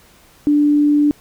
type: tone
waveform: sine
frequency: 293.7 Hz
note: D4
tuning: in tune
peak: -10 dBFS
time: 0.47-1.11 s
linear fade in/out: 0 ms
effects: pink hiss -49 dBFS RMS until 1.2 s

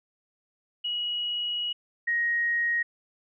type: tone pair in turn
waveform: sine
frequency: 2909 / 1879.9 Hz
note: F#7 / A#6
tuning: -30 / +14 cents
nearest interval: minor sixth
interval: 756 cents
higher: first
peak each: -27 / -23 dBFS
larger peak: second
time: 0.84-1.73 / 2.07-2.83 s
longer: first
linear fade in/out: 10 ms
effects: none

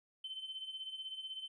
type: tone with tremolo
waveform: triangle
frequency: 3075 Hz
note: G7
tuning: 34 cents flat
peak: -36 dBFS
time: 0.24-1.48 s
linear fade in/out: 5 ms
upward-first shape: sine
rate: 16 Hz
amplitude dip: 75%
effects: tanh soft clip ceiling -38 dBFS + resampled to 22050 Hz

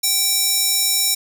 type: tone with high-pass filter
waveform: square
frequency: 776 Hz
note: G5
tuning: 18 cents flat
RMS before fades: -18 dBFS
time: 0.03-1.15 s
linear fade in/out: 10 ms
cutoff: 5900 Hz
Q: 1.1
effects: none

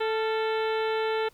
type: harmonic tone with a mistuned harmonic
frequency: 440 Hz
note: A4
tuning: in tune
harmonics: 1 / 2 / 3 / 4 / 5 / 6 / 7 / 8 / 9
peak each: -26 / -32 / -36 / -38 / -40 / -42 / -43 / -44 / -45 dBFS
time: 0-1.29 s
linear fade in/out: 10 ms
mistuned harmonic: 3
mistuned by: +69 cents
effects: pink hiss -60 dBFS RMS until 1.33 s

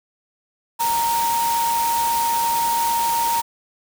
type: tone in noise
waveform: sine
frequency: 930 Hz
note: A#5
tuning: 4 cents flat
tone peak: -18 dBFS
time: 0.79-3.42 s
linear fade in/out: 20 ms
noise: white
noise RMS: -27 dBFS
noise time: 0.79-3.42 s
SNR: +6 dB
effects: none

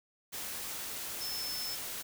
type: tone in noise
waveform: sine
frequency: 5274 Hz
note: E8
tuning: in tune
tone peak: -37 dBFS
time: 1.2-1.76 s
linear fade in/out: 20 ms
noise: white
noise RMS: -40 dBFS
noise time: 0.32-2.03 s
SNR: 0 dB
effects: none

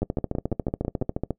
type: two click trains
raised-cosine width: 2 ms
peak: -12 / -13 dBFS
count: 19 / 7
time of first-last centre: 0.03-1.307 / 0.02-1.015 s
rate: 14.1 / 6.03 Hz
effects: noise-tail reverb RT60 0.1 s tail -21 dB re dry

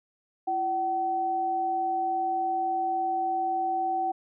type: tone pair together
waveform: sine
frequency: 338.7 / 760.4 Hz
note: E4 / F#5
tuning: +47 / +47 cents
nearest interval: octave + major second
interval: 1400 cents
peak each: -35 / -25 dBFS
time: 0.47-4.12 s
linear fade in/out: 10 ms
effects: none

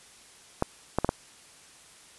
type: clicks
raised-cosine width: 1 ms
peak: -9 dBFS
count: 4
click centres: 0.624 / 0.986 / 1.046 / 1.091 s
effects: white hiss -53 dBFS RMS until 2.18 s + resampled to 24000 Hz

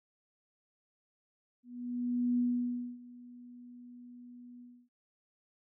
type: tone with ADSR envelope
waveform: sine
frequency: 244.2 Hz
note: B3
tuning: 19 cents flat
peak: -26 dBFS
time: 1.63-4.89 s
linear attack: 750 ms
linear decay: 600 ms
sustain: -22 dB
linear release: 280 ms
effects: none

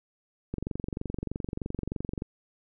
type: click train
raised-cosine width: 3 ms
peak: -19 dBFS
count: 40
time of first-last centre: 0.54-2.221 s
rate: 23.2 Hz
effects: none

